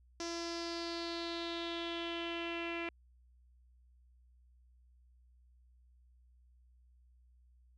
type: tone with low-pass filter sweep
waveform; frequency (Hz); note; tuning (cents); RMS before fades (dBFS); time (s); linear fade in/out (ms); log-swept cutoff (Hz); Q
sawtooth; 338.1; E4; +44; -40; 0.2-2.89; 2; 5700 to 2500; 5
effects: added 61 Hz sine -62 dBFS peak until 7.77 s